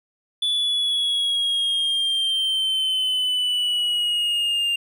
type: exponential sweep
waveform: triangle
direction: down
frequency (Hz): 3462 to 2794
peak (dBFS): -18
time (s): 0.42-4.76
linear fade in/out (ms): 5
effects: none